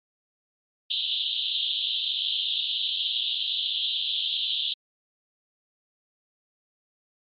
pink band-pass noise, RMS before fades -28 dBFS, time 0.9-4.74 s, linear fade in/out 10 ms, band 3000 to 3900 Hz, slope 96 dB/octave, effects MP3 32 kbps

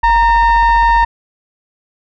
sine tone with frequency modulation, 932.3 Hz, A#5, in tune, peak -5 dBFS, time 0.03-1.05 s, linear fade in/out 10 ms, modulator 885 Hz, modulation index 0.69, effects tanh soft clip ceiling -6 dBFS

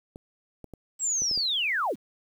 clicks, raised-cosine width 2 ms, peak -28 dBFS, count 6, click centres 0.159 / 0.643 / 0.737 / 1.22 / 1.313 / 1.376 s
sine linear sweep, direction down, 7800 to 123.47 Hz, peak -24 dBFS, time 0.99-1.96 s, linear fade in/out 50 ms
effects 9-bit

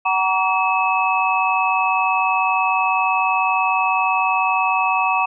sine tone cluster, 751 / 941 / 1141 / 2595 Hz, F#5 / A#5 / C#6 / E7, +26 / +16 / +50 / -28 cents, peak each -21 dBFS, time 0.05-5.26 s, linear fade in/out 10 ms, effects none

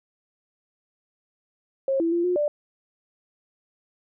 sine tone with pitch steps, 539 / 332.6 / 343.4 / 358.8 / 590 Hz, C#5 / E4 / F4 / F4 / D5, -49 / +16 / -29 / +47 / +8 cents, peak -20 dBFS, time 1.88-2.48 s, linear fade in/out 2 ms, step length 120 ms, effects none

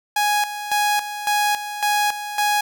sawtooth tone with tremolo, 830.6 Hz, G#5, in tune, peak -13 dBFS, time 0.16-2.61 s, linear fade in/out 5 ms, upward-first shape square, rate 1.8 Hz, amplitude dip 70%, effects none

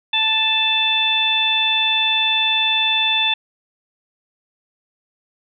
harmonic tone, 880 Hz, A5, in tune, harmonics 1 / 2 / 3 / 4, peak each -25 / -28 / -20 / -17 dBFS, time 0.13-3.34 s, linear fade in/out 5 ms, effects none

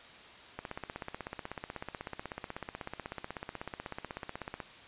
click train, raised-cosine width 0.5 ms, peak -23 dBFS, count 66, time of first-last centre 0.59-4.602 s, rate 16.2 Hz, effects white hiss -52 dBFS RMS until 4.87 s + resampled to 8000 Hz

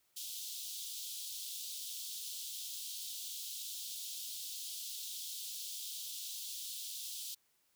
pink high-pass noise, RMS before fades -44 dBFS, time 0.16-7.35 s, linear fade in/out 10 ms, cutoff 3200 Hz, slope 48 dB/octave, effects white hiss -75 dBFS RMS until 7.75 s

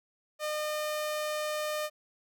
sawtooth tone, 607 Hz, D#5, 43 cents flat, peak -27 dBFS, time 0.39-1.9 s, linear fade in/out 50 ms, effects none

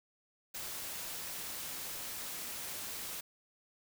white noise, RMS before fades -42 dBFS, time 0.54-3.21 s, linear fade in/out 10 ms, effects none

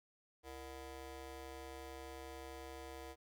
20% pulse ring-modulated tone, 266.7 Hz, C4, 33 cents sharp, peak -40 dBFS, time 0.43-3.16 s, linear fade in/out 50 ms, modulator 199 Hz, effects none

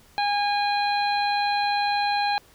harmonic tone, 818 Hz, G#5, 26 cents flat, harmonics 1 / 2 / 3 / 4 / 5, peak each -22 / -31 / -32 / -40 / -30 dBFS, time 0.18-2.38 s, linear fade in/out 0 ms, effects pink hiss -55 dBFS RMS until 2.54 s

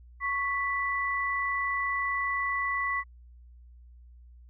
sine tone pair together, 1108.7 / 1976.9 Hz, C#6 / B6, 0 / +1 cents, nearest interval minor seventh, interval 1001 cents, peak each -30 / -29 dBFS, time 0.2-3.04 s, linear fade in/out 50 ms, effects added 60 Hz sine -49 dBFS peak until 4.49 s

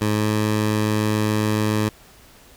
15% pulse tone with pitch glide, 106.3 to 107.16 Hz, G#2 to A2, +41 to -45 cents, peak -12 dBFS, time 0.01-1.89 s, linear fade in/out 5 ms, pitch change +14 cents, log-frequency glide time 0.15-0.25 s, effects pink hiss -49 dBFS RMS until 2.56 s

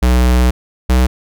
square tone pair in turn, 61.9 / 63.09 Hz, B1 / B1, +5 / +38 cents, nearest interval unison, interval 33 cents, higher second, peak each -9 dBFS, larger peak neither, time 0.02-0.51 / 0.89-1.07 s, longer first, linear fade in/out 10 ms, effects none

